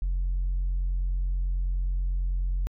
sine tone, 44.64 Hz, F1, 39 cents sharp, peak -22 dBFS, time 0.02-2.67 s, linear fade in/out 0 ms, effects tanh soft clip ceiling -22 dBFS

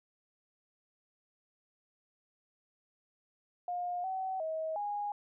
sine tone with pitch steps, 711 / 758 / 637 / 823 Hz, F5 / F#5 / D#5 / G#5, +31 / +42 / +41 / -16 cents, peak -33 dBFS, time 3.68-5.12 s, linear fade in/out 2 ms, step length 360 ms, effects none

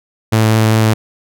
sawtooth tone with vibrato, 110.2 Hz, A2, 3 cents sharp, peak -5 dBFS, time 0.32-0.94 s, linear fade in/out 10 ms, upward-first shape triangle, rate 5 Hz, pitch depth 11 cents each way, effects none

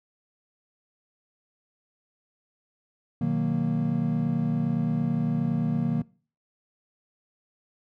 triangle chord, B major seventh, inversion none, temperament equal, 123.47 / 155.56 / 185 / 233.1 Hz, B2 / D#3 / F#3 / A#3, 0 / 0 / 0 / 0 cents, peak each -31 / -25 / -28 / -25 dBFS, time 3.21-6.02 s, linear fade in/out 5 ms, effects noise-tail reverb RT60 0.4 s tail -22 dB re dry

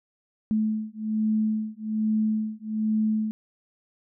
sine beating tone pair, 216.1 / 217.3 Hz, A3 / A3, -31 / -21 cents, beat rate 1.2 Hz, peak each -26 dBFS, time 0.51-3.31 s, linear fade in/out 0 ms, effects none

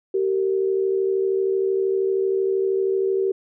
sine tone pair together, 385.4 / 458.3 Hz, G4 / A#4, -29 / -29 cents, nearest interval minor third, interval 300 cents, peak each -19 / -26 dBFS, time 0.14-3.32 s, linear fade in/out 5 ms, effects none

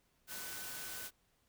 sine tone in noise, 1503 Hz, F#6, 27 cents sharp, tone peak -52 dBFS, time 0.27-1.11 s, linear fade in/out 50 ms, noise white, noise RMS -45 dBFS, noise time 0.27-1.11 s, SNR -10 dB, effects pink hiss -75 dBFS RMS until 1.48 s

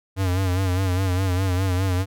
square tone with vibrato, 93 Hz, F#2, 9 cents sharp, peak -20 dBFS, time 0.16-2.06 s, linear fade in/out 50 ms, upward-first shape sine, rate 4.9 Hz, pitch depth 71 cents each way, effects none

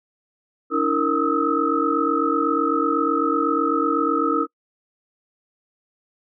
sine tone cluster, 286.3 / 324.3 / 462.8 / 1256 / 1304 Hz, D4 / E4 / A#4 / D#6 / E6, -44 / -28 / -13 / +16 / -19 cents, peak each -24 dBFS, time 0.7-4.47 s, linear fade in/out 50 ms, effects noise-tail reverb RT60 0.1 s tail -25 dB re dry

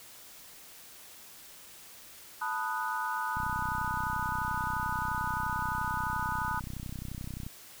sine chord, B dominant seventh, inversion third, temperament equal, 880 / 987.8 / 1244.5 / 1480 Hz, A5 / B5 / D#6 / F#6, 0 / 0 / 0 / 0 cents, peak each -36 dBFS, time 2.41-6.6 s, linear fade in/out 10 ms
click train, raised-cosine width 5 ms, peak -27 dBFS, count 130, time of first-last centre 3.37-7.465 s, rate 31.5 Hz
effects white hiss -51 dBFS RMS until 7.8 s

